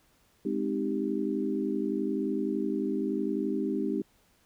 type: chord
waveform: sine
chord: Ab major seventh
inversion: none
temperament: equal with one note detuned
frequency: 207.7 / 260.1 / 311.1 / 392 Hz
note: Ab3 / C4 / Eb4 / G4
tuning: 0 / -10 / 0 / 0 cents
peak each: -33 / -33 / -32 / -33 dBFS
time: 0.45-4.02 s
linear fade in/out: 5 ms
effects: pink hiss -66 dBFS RMS until 4.45 s